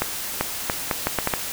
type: accelerating click train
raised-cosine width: 0.5 ms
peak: -5 dBFS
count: 8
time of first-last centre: 0.02-1.338 s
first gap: 390 ms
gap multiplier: 0.74
effects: white hiss -30 dBFS RMS until 1.52 s